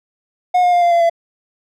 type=tone with pitch steps; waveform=triangle; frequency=723 / 713 / 703.2 / 693.5 / 684 / 674.6 Hz; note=F#5 / F5 / F5 / F5 / F5 / E5; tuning=-40 / +36 / +12 / -12 / -36 / +40 cents; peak=-8 dBFS; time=0.54-1.098 s; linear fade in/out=10 ms; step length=93 ms; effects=none